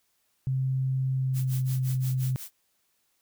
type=tone with pitch glide; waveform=sine; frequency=131.7 to 129.59 Hz; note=C3 to C3; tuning=+12 to -16 cents; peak=-24 dBFS; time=0.47-2.36 s; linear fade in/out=0 ms; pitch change=-28 cents; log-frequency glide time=1.16-1.57 s
type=noise with tremolo; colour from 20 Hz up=blue; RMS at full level=-39 dBFS; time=1.33-2.52 s; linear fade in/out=50 ms; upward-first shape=sine; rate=5.7 Hz; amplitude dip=95%
effects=white hiss -72 dBFS RMS until 3.21 s